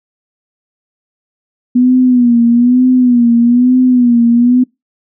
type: tone with vibrato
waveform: sine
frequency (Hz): 244.4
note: B3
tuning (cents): -18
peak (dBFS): -5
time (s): 1.75-4.64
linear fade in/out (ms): 10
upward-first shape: sine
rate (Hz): 1.1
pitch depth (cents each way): 74
effects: noise-tail reverb RT60 0.2 s tail -25 dB re dry